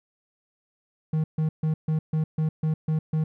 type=tone bursts; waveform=triangle; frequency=156.8 Hz; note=D#3; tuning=14 cents sharp; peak=-19 dBFS; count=9; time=1.13-3.24 s; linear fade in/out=5 ms; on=110 ms; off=140 ms; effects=none